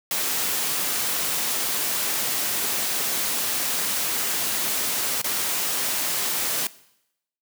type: noise with dropouts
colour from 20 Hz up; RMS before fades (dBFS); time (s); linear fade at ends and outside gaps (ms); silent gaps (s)
white; -25; 0.11-6.67; 2; 5.217-5.243
effects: noise-tail reverb RT60 0.8 s tail -19 dB re dry + high-pass 150 Hz 12 dB/octave